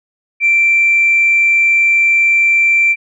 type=tone; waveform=sine; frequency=2349 Hz; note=D7; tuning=in tune; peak=-7 dBFS; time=0.4-2.96 s; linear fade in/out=50 ms; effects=tanh soft clip ceiling -3 dBFS